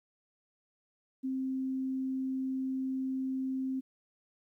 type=tone; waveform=sine; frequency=263 Hz; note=C4; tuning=9 cents sharp; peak=-31 dBFS; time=1.23-3.81 s; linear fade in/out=20 ms; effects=12-bit